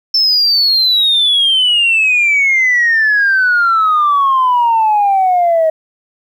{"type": "exponential sweep", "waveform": "sine", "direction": "down", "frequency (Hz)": [5340, 630], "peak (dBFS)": -7, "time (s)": [0.14, 5.7], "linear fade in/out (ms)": 5, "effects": ["tanh soft clip ceiling -5 dBFS", "8-bit"]}